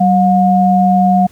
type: tone pair together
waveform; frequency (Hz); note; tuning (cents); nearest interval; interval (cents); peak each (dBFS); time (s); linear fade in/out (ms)
sine; 190 / 718.6; F#3 / F5; +46 / +49; octave + major seventh; 2303; -10; 0-1.27; 10
effects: pink hiss -46 dBFS RMS until 1.31 s